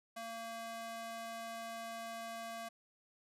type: tone with high-pass filter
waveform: square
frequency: 228.4 Hz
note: A#3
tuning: 35 cents flat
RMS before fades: -45 dBFS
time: 0.16-2.69 s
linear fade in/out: 10 ms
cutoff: 600 Hz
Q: 1.3
effects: resampled to 32000 Hz